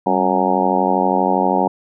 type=harmonic tone with a mistuned harmonic; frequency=92.5 Hz; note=F#2; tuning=in tune; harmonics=2 / 3 / 4 / 5 / 6 / 7 / 8 / 9 / 10; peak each=-22 / -23 / -23 / -25 / -23 / -26 / -21 / -20 / -22 dBFS; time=0.06-1.68 s; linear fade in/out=5 ms; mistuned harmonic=2; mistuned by=+77 cents; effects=none